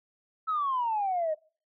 sine exponential sweep, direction down, 1318.5 to 606 Hz, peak -25 dBFS, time 0.47-1.35 s, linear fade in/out 20 ms, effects noise-tail reverb RT60 0.4 s tail -24 dB re dry + tanh soft clip ceiling -21 dBFS

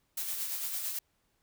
blue noise with tremolo, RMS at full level -34 dBFS, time 0.17-0.99 s, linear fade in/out 5 ms, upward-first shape sine, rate 8.9 Hz, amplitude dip 40%, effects pink hiss -75 dBFS RMS until 1.42 s

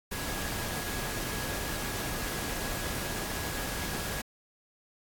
sine tone in noise, 1661.2 Hz, G#6, in tune, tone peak -44 dBFS, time 0.11-4.22 s, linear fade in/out 10 ms, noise pink, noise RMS -35 dBFS, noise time 0.11-4.22 s, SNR -12 dB, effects AAC 64 kbps

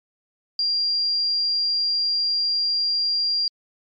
sine tone, 4772 Hz, D8, 27 cents sharp, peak -19 dBFS, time 0.59-3.48 s, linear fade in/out 2 ms, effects MP3 64 kbps

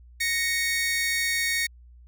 sawtooth tone pair together, 1864.7 / 2219 Hz, A#6 / C#7, 0 / +1 cents, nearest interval minor third, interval 301 cents, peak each -23 / -23 dBFS, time 0.2-1.67 s, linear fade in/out 10 ms, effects added 60 Hz sine -47 dBFS peak until 2.07 s

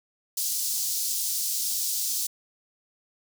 pink high-pass noise, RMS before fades -28 dBFS, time 0.37-2.27 s, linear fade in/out 5 ms, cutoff 4900 Hz, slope 24 dB/octave, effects none

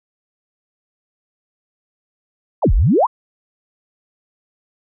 sine exponential two-way sweep, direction down then up, 1149 to 33.13 to 1149 Hz, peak -10 dBFS, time 2.62-3.07 s, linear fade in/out 20 ms, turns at 2.73 s, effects none

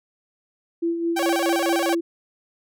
sine tone with tremolo, 336.6 Hz, E4, 36 cents sharp, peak -19 dBFS, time 0.82-2.01 s, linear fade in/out 10 ms, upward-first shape sine, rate 4.7 Hz, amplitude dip 50%
sawtooth tone with vibrato, 659.3 Hz, E5, in tune, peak -18 dBFS, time 1.16-1.95 s, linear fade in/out 10 ms, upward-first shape square, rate 15 Hz, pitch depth 290 cents each way
effects none

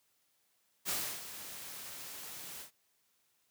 white noise with ADSR envelope, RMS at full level -34 dBFS, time 0.85-2.71 s, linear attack 41 ms, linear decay 310 ms, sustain -12 dB, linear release 110 ms, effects white hiss -75 dBFS RMS until 3.5 s + high-pass 80 Hz 12 dB/octave

